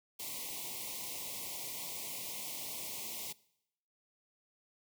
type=band-stop noise; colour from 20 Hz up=white; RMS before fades=-42 dBFS; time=0.19-3.33 s; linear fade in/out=10 ms; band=1100 to 2000 Hz; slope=96 dB/octave; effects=noise-tail reverb RT60 0.8 s tail -22 dB re dry + high-pass 100 Hz 12 dB/octave